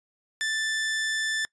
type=tone; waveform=sawtooth; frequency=1763 Hz; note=A6; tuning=3 cents sharp; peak=-22 dBFS; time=0.41-1.45 s; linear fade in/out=0 ms; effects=noise-tail reverb RT60 0.1 s tail -23 dB re dry + resampled to 22050 Hz